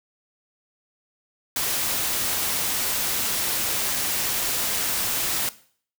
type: noise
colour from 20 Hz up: white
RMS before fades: -25 dBFS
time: 1.56-5.49 s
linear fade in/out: 2 ms
effects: noise-tail reverb RT60 0.5 s tail -17 dB re dry